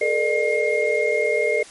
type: tone cluster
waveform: sine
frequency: 428.5 / 468.7 / 601 / 2133 Hz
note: A4 / A#4 / D5 / C7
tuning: -46 / +9 / +40 / +33 cents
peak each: -23 dBFS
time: 0.01-1.63 s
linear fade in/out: 5 ms
effects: white hiss -43 dBFS RMS until 1.7 s + MP3 48 kbps